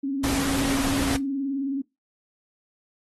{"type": "tone with vibrato", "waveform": "sine", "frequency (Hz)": 274.3, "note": "C#4", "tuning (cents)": -18, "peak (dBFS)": -24, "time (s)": [0.03, 1.82], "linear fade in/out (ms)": 10, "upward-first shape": "sine", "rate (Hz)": 19, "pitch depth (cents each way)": 57}
{"type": "noise", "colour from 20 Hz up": "pink", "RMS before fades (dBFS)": -28, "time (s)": [0.23, 1.17], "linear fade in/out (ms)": 10}
{"effects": ["noise-tail reverb RT60 0.2 s tail -19 dB re dry", "AAC 32 kbps"]}